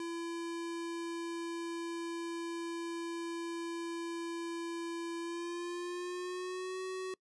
square tone with pitch glide, 337.1 to 374 Hz, E4 to F#4, +39 to +19 cents, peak -38 dBFS, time 0-7.14 s, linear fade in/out 2 ms, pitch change +180 cents, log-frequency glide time 5.19-6.8 s, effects noise-tail reverb RT60 0.1 s tail -24 dB re dry + resampled to 22050 Hz

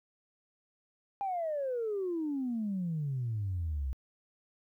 sine exponential sweep, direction down, 813 to 63.5 Hz, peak -30 dBFS, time 1.21-3.93 s, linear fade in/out 0 ms, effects tanh soft clip ceiling -27 dBFS + 12-bit

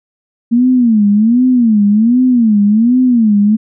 sine tone with vibrato, 228 Hz, A#3, 38 cents flat, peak -6 dBFS, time 0.51-3.57 s, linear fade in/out 20 ms, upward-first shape sine, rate 1.3 Hz, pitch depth 200 cents each way, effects none

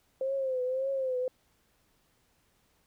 sine tone with vibrato, 523.3 Hz, C5, in tune, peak -28 dBFS, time 0.21-1.28 s, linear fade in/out 2 ms, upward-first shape triangle, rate 1.8 Hz, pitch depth 84 cents each way, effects pink hiss -70 dBFS RMS until 2.86 s

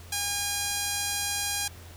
sawtooth tone with band-pass filter, 813 Hz, G#5, 37 cents flat, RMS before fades -30 dBFS, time 0.12-1.68 s, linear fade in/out 5 ms, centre 8100 Hz, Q 0.81, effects added 86 Hz sine -45 dBFS peak until 1.96 s + pink hiss -50 dBFS RMS until 1.96 s

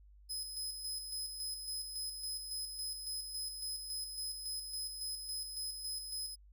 25% pulse tone with tremolo, 5070 Hz, D#8, 32 cents sharp, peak -33 dBFS, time 0.29-6.36 s, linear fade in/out 20 ms, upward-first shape square, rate 3.6 Hz, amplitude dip 45%, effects added 50 Hz sine -57 dBFS peak until 6.52 s

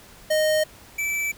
square tone pair in turn, 619 / 2317 Hz, D#5 / D7, -9 / -24 cents, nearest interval octave + major seventh, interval 2285 cents, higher second, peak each -19 / -24 dBFS, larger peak first, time 0.3-0.64 / 0.98-1.32 s, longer neither, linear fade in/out 10 ms, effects pink hiss -48 dBFS RMS until 1.37 s

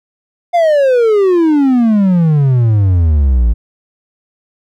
triangle exponential sweep, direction down, 711 to 54 Hz, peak -5 dBFS, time 0.53-3.54 s, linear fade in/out 20 ms, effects none

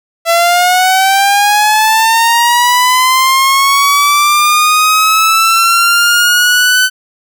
sawtooth linear sweep, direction up, 667 to 1515 Hz, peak -3 dBFS, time 0.25-6.9 s, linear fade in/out 50 ms, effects none

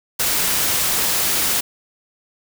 white noise, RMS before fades -19 dBFS, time 0.19-1.61 s, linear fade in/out 10 ms, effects none

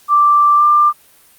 sine tone with pitch glide, 1174.7 to 1189.7 Hz, D6 to D6, 0 to +22 cents, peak -7 dBFS, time 0.08-0.93 s, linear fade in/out 50 ms, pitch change +22 cents, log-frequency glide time 0.57-0.63 s, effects white hiss -48 dBFS RMS until 1.38 s + Opus 48 kbps

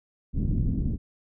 pink low-pass noise, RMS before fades -25 dBFS, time 0.33-0.98 s, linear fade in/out 50 ms, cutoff 260 Hz, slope 24 dB/octave, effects none

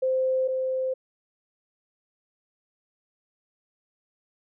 sine tone pair in turn, 520 / 520 Hz, C5 / C5, -11 / -11 cents, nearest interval unison, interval 0 cents, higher neither, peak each -21 / -24 dBFS, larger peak first, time 0.02-0.48 / 0.48-0.94 s, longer neither, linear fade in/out 10 ms, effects none

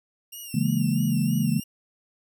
5% pulse tone with vibrato, 2794 Hz, F7, in tune, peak -29 dBFS, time 0.32-1.64 s, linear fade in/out 10 ms, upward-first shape sine, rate 3.1 Hz, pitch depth 70 cents each way
sine chord, A# half-diminished seventh, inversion first, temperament equal, 138.59 / 164.81 / 207.7 / 233.1 Hz, C#3 / E3 / G#3 / A#3, 0 / 0 / 0 / 0 cents, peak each -26 dBFS, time 0.54-1.6 s, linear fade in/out 5 ms
effects none

